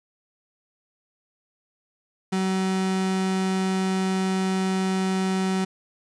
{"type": "tone", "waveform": "35% pulse", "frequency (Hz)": 189.1, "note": "F#3", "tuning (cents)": 38, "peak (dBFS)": -20, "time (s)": [2.32, 5.65], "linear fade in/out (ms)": 10, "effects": ["resampled to 22050 Hz", "9-bit"]}